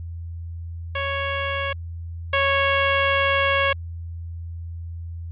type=tone pair in turn; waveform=10% pulse; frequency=554 / 552.1 Hz; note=C#5 / C#5; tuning=-1 / -7 cents; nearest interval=unison; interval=6 cents; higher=first; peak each=-15 / -9 dBFS; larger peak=second; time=0.95-1.73 / 2.33-3.73 s; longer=second; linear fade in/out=5 ms; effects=added 84 Hz sine -30 dBFS peak until 5.31 s + resampled to 8000 Hz